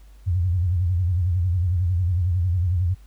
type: tone with vibrato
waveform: sine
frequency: 89.1 Hz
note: F2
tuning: 35 cents sharp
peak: -18 dBFS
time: 0.26-2.95 s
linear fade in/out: 20 ms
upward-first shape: sine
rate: 11 Hz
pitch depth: 120 cents each way
effects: added 50 Hz sine -44 dBFS peak until 3.06 s + pink hiss -60 dBFS RMS until 3.06 s